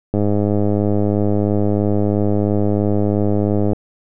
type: click train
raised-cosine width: 2 ms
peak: -5 dBFS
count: 371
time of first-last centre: 0.14-3.732 s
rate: 103 Hz
effects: none